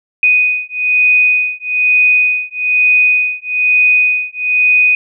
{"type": "beating tone pair", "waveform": "sine", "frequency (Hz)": [2489, 2490.1], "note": ["D#7", "D#7"], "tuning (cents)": [0, 1], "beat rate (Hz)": 1.1, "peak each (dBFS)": -12, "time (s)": [0.23, 4.95], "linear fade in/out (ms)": 2, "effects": []}